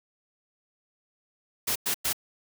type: noise bursts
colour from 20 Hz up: white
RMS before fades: -27 dBFS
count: 3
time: 1.67-2.131 s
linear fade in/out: 10 ms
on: 87 ms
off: 100 ms
effects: none